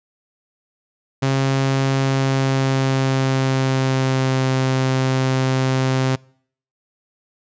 sawtooth tone with pitch glide, 134.9 to 131.29 Hz, C#3 to C3, -47 to +6 cents, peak -12 dBFS, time 1.22-6.16 s, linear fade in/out 10 ms, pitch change -47 cents, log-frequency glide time 1.96-4.53 s, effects noise-tail reverb RT60 0.6 s tail -26 dB re dry + resampled to 16000 Hz

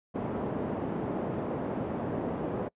pink band-pass noise, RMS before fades -33 dBFS, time 0.14-2.69 s, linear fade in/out 20 ms, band 170 to 630 Hz, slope 12 dB/octave, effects noise-tail reverb RT60 0.1 s tail -25 dB re dry + resampled to 8000 Hz

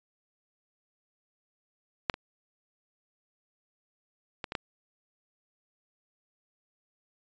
clicks, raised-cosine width 0.3 ms, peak -8 / -22 / -18 / -19 / -14 dBFS, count 5, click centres 2.098 / 2.141 / 4.442 / 4.521 / 4.552 s, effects resampled to 16000 Hz

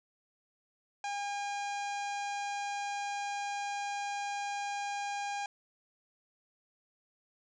harmonic tone, 810 Hz, G#5, 43 cents flat, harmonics 1 / 2 / 3 / 4 / 5 / 6 / 7 / 8 / 9 / 10, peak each -35 / -44 / -44 / -51 / -53 / -54 / -53 / -52 / -55 / -58 dBFS, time 1.04-5.46 s, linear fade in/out 2 ms, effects none

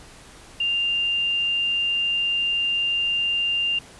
sine tone, 2794 Hz, F7, in tune, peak -20 dBFS, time 0.6-3.79 s, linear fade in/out 5 ms, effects pink hiss -46 dBFS RMS until 3.99 s + resampled to 24000 Hz

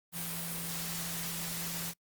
sine tone in noise, 168.7 Hz, E3, 40 cents sharp, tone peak -42 dBFS, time 0.12-1.94 s, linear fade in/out 50 ms, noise white, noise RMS -38 dBFS, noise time 0.12-1.94 s, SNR -7 dB, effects noise-tail reverb RT60 0.1 s tail -24 dB re dry + Opus 32 kbps

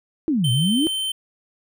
sine exponential two-way sweep, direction down then up, 339 to 116.54 to 339 Hz, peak -17 dBFS, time 0.28-0.87 s, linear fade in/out 0 ms, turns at 0.51 s
square tone, 3095 Hz, G7, 23 cents flat, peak -23 dBFS, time 0.44-1.12 s, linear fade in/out 5 ms
effects none

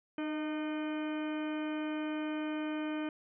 harmonic tone with a mistuned harmonic, 305.3 Hz, D#4, 33 cents flat, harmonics 1 / 2 / 3 / 4 / 5 / 6 / 7 / 8 / 10, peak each -34 / -43 / -48 / -49 / -48 / -54 / -54 / -50 / -53 dBFS, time 0.18-3.09 s, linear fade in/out 2 ms, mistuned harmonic 2, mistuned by +30 cents, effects none

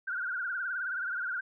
sine tone with vibrato, 1480 Hz, F#6, in tune, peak -31 dBFS, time 0.07-1.41 s, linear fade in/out 10 ms, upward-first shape triangle, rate 19 Hz, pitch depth 130 cents each way, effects none

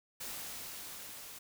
white noise with level ramp, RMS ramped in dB -42 to -49 dBFS, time 0.2-1.39 s, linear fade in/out 10 ms, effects none

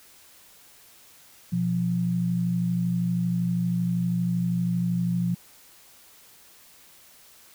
sine tone pair together, 122.74 / 175.4 Hz, B2 / F3, -10 / +8 cents, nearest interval tritone, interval 618 cents, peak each -29 / -23 dBFS, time 1.52-5.35 s, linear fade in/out 10 ms, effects white hiss -53 dBFS RMS until 7.54 s

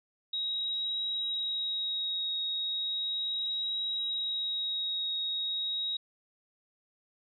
sine tone with vibrato, 3802 Hz, A#7, 33 cents sharp, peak -30 dBFS, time 0.33-5.97 s, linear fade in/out 5 ms, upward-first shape triangle, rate 0.36 Hz, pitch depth 16 cents each way, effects none

